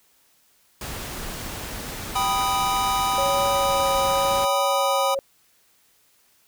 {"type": "noise", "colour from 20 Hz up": "pink", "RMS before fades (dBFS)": -33, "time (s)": [0.81, 4.45], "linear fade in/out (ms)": 2}
{"type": "chord", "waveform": "square", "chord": "G augmented", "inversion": "none", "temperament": "equal with one note detuned", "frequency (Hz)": [781.3, 987.8, 1244.5], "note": ["G5", "B5", "D#6"], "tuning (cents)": [-6, 0, 0], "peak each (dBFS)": -26, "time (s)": [2.15, 5.15], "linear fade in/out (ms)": 10}
{"type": "tone with vibrato", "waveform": "sine", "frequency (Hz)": 553, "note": "C#5", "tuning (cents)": -4, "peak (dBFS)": -23, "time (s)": [3.18, 5.19], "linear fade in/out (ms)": 0, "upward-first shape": "triangle", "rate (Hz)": 0.91, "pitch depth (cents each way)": 23}
{"effects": ["white hiss -61 dBFS RMS until 6.47 s"]}